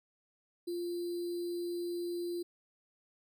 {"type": "tone with sample-and-hold", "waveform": "sine", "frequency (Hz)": 347.6, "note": "F4", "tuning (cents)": -8, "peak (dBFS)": -34, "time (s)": [0.67, 2.43], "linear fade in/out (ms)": 10, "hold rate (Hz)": 4410, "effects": []}